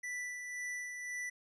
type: tone with tremolo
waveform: square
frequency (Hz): 1975.5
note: B6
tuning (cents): 0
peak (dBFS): -38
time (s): 0.03-1.3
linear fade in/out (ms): 10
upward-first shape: sine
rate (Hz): 1.9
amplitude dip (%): 40
effects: resampled to 22050 Hz